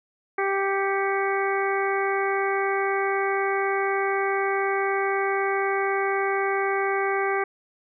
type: harmonic tone with a mistuned harmonic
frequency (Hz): 392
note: G4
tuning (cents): 0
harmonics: 1 / 2 / 3 / 4 / 5 / 6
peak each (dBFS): -25 / -28 / -30 / -31 / -32 / -33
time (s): 0.38-7.44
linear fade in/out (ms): 5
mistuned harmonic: 6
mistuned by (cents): -91
effects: none